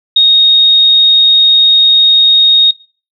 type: tone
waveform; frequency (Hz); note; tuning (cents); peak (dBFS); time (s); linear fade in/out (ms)
sine; 3729; A#7; 0; -3; 0.16-2.71; 5
effects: noise-tail reverb RT60 0.4 s tail -23 dB re dry

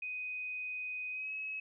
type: tone with pitch glide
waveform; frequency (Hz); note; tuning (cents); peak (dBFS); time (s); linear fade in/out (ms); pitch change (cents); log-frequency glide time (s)
sine; 2500 to 2566; D#7 to E7; +8 to -47; -37; 0.02-1.6; 5; +45; 1.11-1.32
effects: none

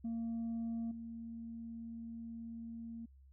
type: tone with level steps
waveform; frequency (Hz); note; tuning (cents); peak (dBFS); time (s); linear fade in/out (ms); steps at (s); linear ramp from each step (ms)
sine; 229.6; A#3; -26; -34 / -43; 0.04-3.06; 10; 0.91; 5
effects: tanh soft clip ceiling -35 dBFS + added 67 Hz sine -58 dBFS peak until 3.32 s

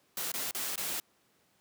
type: noise with dropouts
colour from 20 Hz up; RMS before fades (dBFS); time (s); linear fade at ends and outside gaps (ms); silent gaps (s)
white; -35; 0.17-1; 2; 0.318-0.339 / 0.511-0.548 / 0.758-0.777
effects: pink hiss -69 dBFS RMS until 1.6 s + high-pass 150 Hz 12 dB/octave

